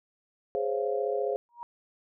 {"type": "chord", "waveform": "sine", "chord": "Db major seventh", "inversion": "second", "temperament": "just", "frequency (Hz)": [415.8, 519.7, 554.4, 693], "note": ["Ab4", "C5", "Db5", "F5"], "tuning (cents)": [2, -12, 0, -14], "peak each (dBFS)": [-30, -31, -34, -35], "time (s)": [0.55, 1.36], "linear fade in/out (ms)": 0}
{"type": "tone with exponential growth", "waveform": "sine", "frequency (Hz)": 950, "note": "A#5", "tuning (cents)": 33, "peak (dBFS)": -33, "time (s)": [1.49, 1.63], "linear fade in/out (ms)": 0, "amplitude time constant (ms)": 30}
{"effects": []}